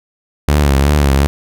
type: tone with vibrato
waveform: sawtooth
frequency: 71.1 Hz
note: C#2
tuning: 45 cents sharp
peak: -5 dBFS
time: 0.48-1.27 s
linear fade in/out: 0 ms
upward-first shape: triangle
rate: 2.7 Hz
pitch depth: 100 cents each way
effects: none